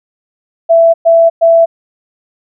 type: tone bursts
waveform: sine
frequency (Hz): 665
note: E5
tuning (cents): +15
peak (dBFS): -3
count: 3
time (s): 0.69-1.66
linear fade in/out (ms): 20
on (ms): 250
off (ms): 110
effects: none